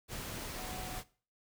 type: tone in noise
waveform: sine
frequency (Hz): 740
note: F#5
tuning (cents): 0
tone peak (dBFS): -46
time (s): 0.55-1.03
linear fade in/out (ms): 50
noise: pink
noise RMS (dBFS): -42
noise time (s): 0.08-1.04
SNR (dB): -7
effects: noise-tail reverb RT60 0.4 s tail -19 dB re dry